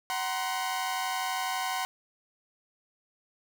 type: tone cluster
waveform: sawtooth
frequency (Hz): 750 / 952 / 1044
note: F#5 / A#5 / C6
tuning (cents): +23 / +36 / -4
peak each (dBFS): -28 / -33 / -31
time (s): 0.1-1.85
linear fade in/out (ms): 0
effects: none